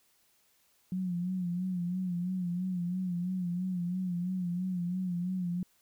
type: tone with vibrato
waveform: sine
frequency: 180 Hz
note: F#3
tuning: 47 cents flat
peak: -30 dBFS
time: 0.92-5.63 s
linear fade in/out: 2 ms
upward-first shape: sine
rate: 3 Hz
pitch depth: 67 cents each way
effects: white hiss -69 dBFS RMS until 5.81 s